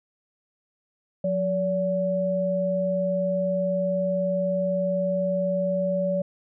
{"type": "tone pair together", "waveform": "sine", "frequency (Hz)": [180.17, 572], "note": ["F#3", "D5"], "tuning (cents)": [-46, -46], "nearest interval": "octave + minor sixth", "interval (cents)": 2000, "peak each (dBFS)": [-27, -23], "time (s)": [1.24, 6.22], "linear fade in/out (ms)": 5, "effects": []}